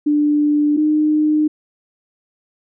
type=tone pair in turn; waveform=sine; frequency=295.9 / 304.7 Hz; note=D4 / D#4; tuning=+13 / -36 cents; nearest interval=minor second; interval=51 cents; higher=second; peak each=-12 dBFS; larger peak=neither; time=0.06-0.77 / 0.77-1.48 s; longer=neither; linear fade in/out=10 ms; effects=none